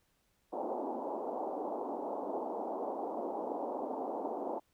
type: band-pass noise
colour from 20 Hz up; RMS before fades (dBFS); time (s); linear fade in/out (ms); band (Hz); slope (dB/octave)
white; -38; 0.52-4.6; 20; 240 to 900; 48
effects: pink hiss -75 dBFS RMS until 4.73 s